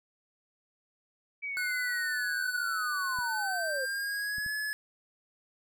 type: linear sweep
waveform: sine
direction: down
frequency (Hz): 2300 to 497.7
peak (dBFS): -33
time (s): 1.42-3.86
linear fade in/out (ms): 20
type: tone with pitch glide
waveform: square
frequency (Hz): 1486 to 1707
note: F#6 to G#6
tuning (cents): +7 to +47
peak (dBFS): -32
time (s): 1.57-4.73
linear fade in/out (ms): 0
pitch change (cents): +240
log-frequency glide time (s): 3.21-4.51
type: clicks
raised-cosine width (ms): 5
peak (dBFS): -35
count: 3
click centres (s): 3.188 / 4.383 / 4.463
effects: none